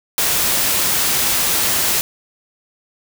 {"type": "noise", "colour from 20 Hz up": "white", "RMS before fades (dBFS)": -17, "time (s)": [0.18, 2.01], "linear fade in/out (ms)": 0, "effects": []}